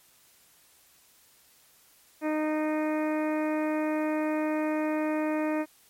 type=harmonic tone; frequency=307.9 Hz; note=D#4; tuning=18 cents flat; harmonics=1 / 2 / 3 / 4 / 5 / 6 / 7 / 8; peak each=-27 / -31 / -37 / -41 / -44 / -42 / -45 / -44 dBFS; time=2.21-5.66 s; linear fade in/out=50 ms; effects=white hiss -60 dBFS RMS until 5.89 s + MP3 64 kbps